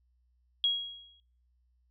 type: tone with exponential decay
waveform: sine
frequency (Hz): 3300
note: G#7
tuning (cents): -12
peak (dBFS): -22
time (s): 0.64-1.2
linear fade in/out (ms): 1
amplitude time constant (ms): 120
effects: noise-tail reverb RT60 0.5 s tail -24 dB re dry + added 61 Hz sine -67 dBFS peak until 1.9 s